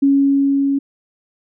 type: tone with level ramp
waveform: sine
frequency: 277.2 Hz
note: C#4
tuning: in tune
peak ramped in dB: -9 to -14 dBFS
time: 0.02-0.79 s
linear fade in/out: 10 ms
effects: none